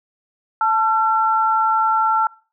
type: tone pair together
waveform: sine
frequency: 880 / 1355.5 Hz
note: A5 / E6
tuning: 0 / +48 cents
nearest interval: perfect fifth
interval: 748 cents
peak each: -17 dBFS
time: 0.61-2.27 s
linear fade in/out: 2 ms
effects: noise-tail reverb RT60 0.4 s tail -24 dB re dry